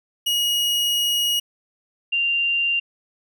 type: tone pair in turn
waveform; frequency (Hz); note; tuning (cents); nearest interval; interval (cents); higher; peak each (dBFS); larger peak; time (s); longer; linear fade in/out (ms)
40% pulse / sine; 2891 / 2782; F#7 / F7; -41 / -7; minor second; 66; first; -18; neither; 0.26-1.4 / 2.12-2.8; first; 10
effects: none